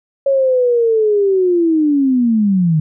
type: linear sweep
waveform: sine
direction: down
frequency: 554.4 to 150.6 Hz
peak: -10 dBFS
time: 0.26-2.8 s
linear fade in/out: 5 ms
effects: none